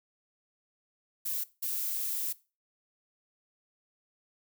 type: noise bursts at uneven times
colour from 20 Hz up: violet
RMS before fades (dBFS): -33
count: 2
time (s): 1.25-1.44 / 1.62-2.33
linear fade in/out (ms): 10
effects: noise-tail reverb RT60 0.3 s tail -19 dB re dry